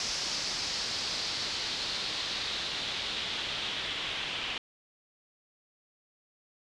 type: noise with low-pass filter sweep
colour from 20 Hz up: white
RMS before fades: -34 dBFS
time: 0-4.58 s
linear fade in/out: 2 ms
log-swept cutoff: 5300 to 3100 Hz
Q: 2.9
effects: low-pass 8000 Hz 12 dB/octave